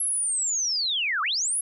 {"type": "linear two-way sweep", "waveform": "sine", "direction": "down then up", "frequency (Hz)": [11260, 1106, 11260], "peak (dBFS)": -23, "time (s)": [0, 1.61], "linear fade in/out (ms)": 5, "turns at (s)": 1.22, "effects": []}